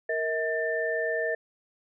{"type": "tone cluster", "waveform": "sine", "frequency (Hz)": [465.9, 639, 1785], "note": ["A#4", "D#5", "A6"], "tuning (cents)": [-1, 46, 24], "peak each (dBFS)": -30, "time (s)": [0.09, 1.35], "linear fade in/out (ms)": 5, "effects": []}